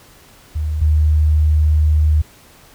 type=tone pair in turn; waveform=sine; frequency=76.6 / 76.6 Hz; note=D#2 / D#2; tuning=-27 / -27 cents; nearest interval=unison; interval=0 cents; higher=neither; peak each=-17 / -10 dBFS; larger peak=second; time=0.55-0.81 / 0.81-2.22 s; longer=second; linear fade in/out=10 ms; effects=pink hiss -46 dBFS RMS until 2.74 s